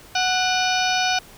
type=harmonic tone with a mistuned harmonic; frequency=740 Hz; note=F#5; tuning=in tune; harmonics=1 / 2 / 3 / 4 / 5 / 6 / 7 / 8; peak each=-22 / -25 / -27 / -28 / -29 / -30 / -30 / -31 dBFS; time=0.15-1.19 s; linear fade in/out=5 ms; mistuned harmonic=3; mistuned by=+140 cents; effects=pink hiss -46 dBFS RMS until 1.37 s